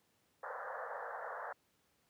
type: band-pass noise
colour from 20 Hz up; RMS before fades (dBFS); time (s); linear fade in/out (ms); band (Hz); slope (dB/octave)
pink; -44; 0.43-1.53; 5; 470 to 1800; 96
effects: pink hiss -75 dBFS RMS until 2.09 s + high-pass 100 Hz 12 dB/octave